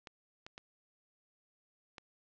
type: clicks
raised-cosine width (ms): 0.2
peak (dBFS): -29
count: 4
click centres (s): 0.072 / 0.465 / 0.579 / 1.982
effects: low-pass 5000 Hz 12 dB/octave